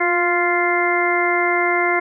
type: harmonic tone with a mistuned harmonic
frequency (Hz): 348.8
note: F4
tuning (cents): -2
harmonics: 1 / 2 / 3 / 4 / 5 / 6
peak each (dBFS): -21 / -22 / -24 / -25 / -26 / -20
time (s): 0-2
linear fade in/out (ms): 10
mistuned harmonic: 1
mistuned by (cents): +24
effects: none